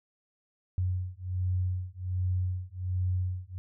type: beating tone pair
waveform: sine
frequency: 90.9 / 92.2 Hz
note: F#2 / F#2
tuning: -30 / -6 cents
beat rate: 1.3 Hz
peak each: -31 dBFS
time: 0.78-3.58 s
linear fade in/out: 0 ms
effects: none